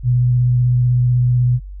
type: tone with vibrato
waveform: sine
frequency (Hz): 123.47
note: B2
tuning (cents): 0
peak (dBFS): -11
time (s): 0.03-1.6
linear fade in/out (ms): 50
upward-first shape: square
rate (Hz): 16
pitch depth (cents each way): 13
effects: added 48 Hz sine -29 dBFS peak until 1.8 s